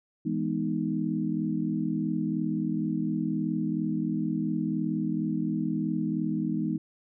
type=chord; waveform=sine; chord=E major seventh; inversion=none; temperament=equal; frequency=164.81 / 207.7 / 246.9 / 311.1 Hz; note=E3 / G#3 / B3 / D#4; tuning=0 / 0 / 0 / 0 cents; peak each=-32 / -31 / -32 / -31 dBFS; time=0.25-6.78 s; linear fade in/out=10 ms; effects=none